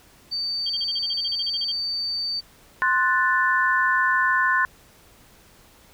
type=tone; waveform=sine; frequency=4586 Hz; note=D8; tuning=42 cents flat; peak=-24 dBFS; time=0.31-2.41 s; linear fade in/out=20 ms
type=tone bursts; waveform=sine; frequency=3200 Hz; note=G7; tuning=35 cents sharp; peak=-26 dBFS; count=15; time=0.66-1.719 s; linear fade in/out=5 ms; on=37 ms; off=36 ms
type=chord; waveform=sine; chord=F# diminished; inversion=second; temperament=equal; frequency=1046.5 / 1480 / 1760 Hz; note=C6 / F#6 / A6; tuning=0 / 0 / 0 cents; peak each=-22 dBFS; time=2.82-4.65 s; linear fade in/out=0 ms
effects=pink hiss -53 dBFS RMS until 5.93 s